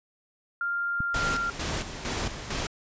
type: tone with pitch glide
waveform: sine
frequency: 1396.9 to 1386.4 Hz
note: F6 to F6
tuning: 0 to -13 cents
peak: -26 dBFS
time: 0.61-1.5 s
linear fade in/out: 2 ms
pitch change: -13 cents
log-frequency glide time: 1.01-1.38 s
type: click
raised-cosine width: 5 ms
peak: -20 dBFS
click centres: 1.005 s
type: noise with tremolo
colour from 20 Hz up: pink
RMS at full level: -30 dBFS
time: 1.14-2.67 s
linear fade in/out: 5 ms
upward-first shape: square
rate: 2.2 Hz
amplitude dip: 60%
effects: resampled to 16000 Hz